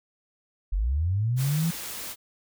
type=linear sweep; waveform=sine; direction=up; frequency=41.2 to 171.4 Hz; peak=-22 dBFS; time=0.72-1.71 s; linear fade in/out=10 ms
type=noise; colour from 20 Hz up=white; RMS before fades=-36 dBFS; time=1.36-2.16 s; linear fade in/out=50 ms
effects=none